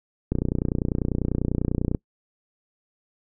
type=click train; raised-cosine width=3 ms; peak=-10 dBFS; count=50; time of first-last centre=0.32-1.948 s; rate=30.1 Hz; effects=noise-tail reverb RT60 0.1 s tail -24 dB re dry